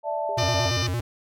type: chord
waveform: sine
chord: D suspended second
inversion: none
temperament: just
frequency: 587.3 / 660.7 / 881 Hz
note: D5 / E5 / A5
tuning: 0 / +4 / +2 cents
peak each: -29 dBFS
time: 0.03-0.71 s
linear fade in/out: 50 ms
type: tone with exponential decay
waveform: sine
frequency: 406.4 Hz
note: G#4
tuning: 38 cents flat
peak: -33 dBFS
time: 0.29-0.62 s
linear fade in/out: 1 ms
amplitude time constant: 70 ms
type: tone with vibrato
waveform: square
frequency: 103.83 Hz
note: G#2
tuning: in tune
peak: -25 dBFS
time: 0.37-1.01 s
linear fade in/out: 10 ms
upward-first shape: square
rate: 8.8 Hz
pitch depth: 240 cents each way
type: harmonic tone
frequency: 600 Hz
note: D5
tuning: 37 cents sharp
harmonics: 1 / 2 / 3 / 4 / 5 / 6 / 7 / 8 / 9 / 10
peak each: -35 / -35 / -35 / -35 / -35 / -35 / -35 / -35 / -35 / -35 dBFS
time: 0.38-0.87 s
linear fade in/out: 5 ms
effects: none